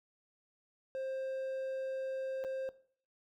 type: tone with dropouts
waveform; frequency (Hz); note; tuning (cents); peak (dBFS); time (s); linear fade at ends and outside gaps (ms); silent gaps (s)
triangle; 529; C5; +19; -34; 0.95-2.69; 0; 2.44-2.447
effects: noise-tail reverb RT60 0.5 s tail -17 dB re dry

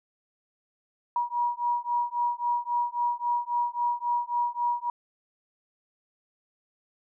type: beating tone pair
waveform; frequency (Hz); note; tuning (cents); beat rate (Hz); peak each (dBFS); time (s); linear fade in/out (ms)
sine; 958 / 961.7; A#5 / B5; +47 / -46; 3.7; -28; 1.16-4.9; 2
effects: none

